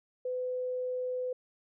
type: tone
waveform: sine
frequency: 504 Hz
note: B4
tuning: 35 cents sharp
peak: -31 dBFS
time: 0.25-1.33 s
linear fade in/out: 5 ms
effects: none